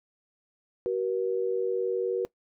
sine tone pair together, 378.5 / 477.8 Hz, F#4 / A#4, +39 / +43 cents, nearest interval major third, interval 404 cents, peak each -28 dBFS, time 0.86-2.25 s, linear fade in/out 0 ms, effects noise-tail reverb RT60 0.1 s tail -20 dB re dry

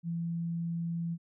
sine tone, 168.4 Hz, E3, 37 cents sharp, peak -31 dBFS, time 0.03-1.18 s, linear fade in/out 50 ms, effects none

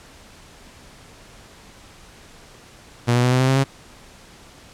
sawtooth tone with pitch steps, 120 / 122.52 / 125.1 / 127.72 / 130.41 / 133.15 / 135.95 Hz, B2 / B2 / B2 / C3 / C3 / C3 / C#3, -49 / -13 / +23 / -41 / -5 / +31 / -33 cents, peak -11 dBFS, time 3.07-3.644 s, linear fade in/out 20 ms, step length 82 ms, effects pink hiss -46 dBFS RMS until 4.73 s + low-pass 9000 Hz 12 dB/octave

